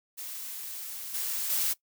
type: noise with level steps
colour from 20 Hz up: blue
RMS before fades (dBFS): -39 / -32 / -28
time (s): 0.17-1.74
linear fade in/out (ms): 20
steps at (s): 1.14 / 1.5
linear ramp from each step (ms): 2
effects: noise-tail reverb RT60 0.1 s tail -19 dB re dry